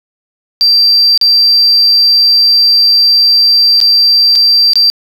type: tone with dropouts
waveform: sine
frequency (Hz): 4699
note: D8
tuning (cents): 0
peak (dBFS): -3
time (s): 0.61-4.9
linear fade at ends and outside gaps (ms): 0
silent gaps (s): 1.176-1.213 / 3.803-3.813 / 4.354-4.358 / 4.734-4.756
effects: tanh soft clip ceiling -1 dBFS + 7-bit